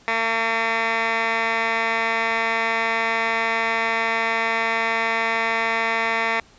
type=tone with band-pass filter; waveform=15% pulse; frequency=226.7 Hz; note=A#3; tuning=48 cents flat; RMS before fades=-22 dBFS; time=0.08-6.4 s; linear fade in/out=0 ms; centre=1700 Hz; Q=2.8; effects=pink hiss -52 dBFS RMS until 6.58 s + resampled to 16000 Hz